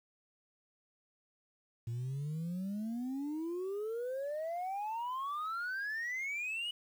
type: exponential sweep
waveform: sine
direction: up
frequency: 113.7 to 2960 Hz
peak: -33 dBFS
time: 1.87-6.71 s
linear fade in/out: 5 ms
effects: tanh soft clip ceiling -34 dBFS + 10-bit